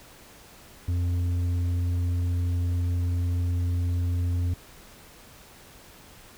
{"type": "tone with tanh clipping", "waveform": "sine", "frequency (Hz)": 88, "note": "F2", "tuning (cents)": 14, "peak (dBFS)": -24, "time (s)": [0.88, 4.54], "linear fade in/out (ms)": 5, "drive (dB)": 6, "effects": ["pink hiss -50 dBFS RMS until 6.37 s"]}